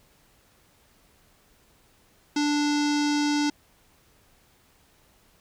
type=tone with low-pass filter; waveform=square; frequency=293.7 Hz; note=D4; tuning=in tune; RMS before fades=-24 dBFS; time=2.36-3.5 s; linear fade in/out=5 ms; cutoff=5600 Hz; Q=3; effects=pink hiss -61 dBFS RMS until 5.4 s